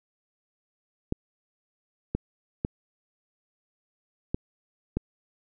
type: clicks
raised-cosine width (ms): 3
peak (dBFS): -13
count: 5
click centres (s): 1.124 / 2.15 / 2.649 / 4.345 / 4.97
effects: none